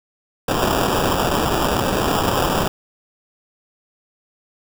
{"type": "noise with sample-and-hold", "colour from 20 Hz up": "violet", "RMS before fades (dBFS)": -19, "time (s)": [0.48, 2.68], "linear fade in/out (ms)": 5, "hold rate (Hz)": 2100, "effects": []}